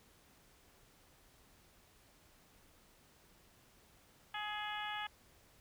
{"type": "harmonic tone", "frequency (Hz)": 420, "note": "G#4", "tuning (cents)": 19, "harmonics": [2, 3, 4, 5, 6, 7, 8], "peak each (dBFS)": [-43, -47, -45, -49, -51, -48, -50], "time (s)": [4.34, 5.07], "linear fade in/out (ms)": 5, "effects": ["pink hiss -66 dBFS RMS until 5.6 s"]}